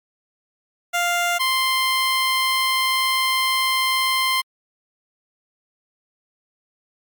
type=tone pair in turn; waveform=15% pulse; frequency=698.5 / 1046.6 Hz; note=F5 / C6; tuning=0 / 0 cents; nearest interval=perfect fifth; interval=700 cents; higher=second; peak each=-12 / -11 dBFS; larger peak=second; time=0.93-1.39 / 1.39-4.42 s; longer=second; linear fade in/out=20 ms; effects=MP3 96 kbps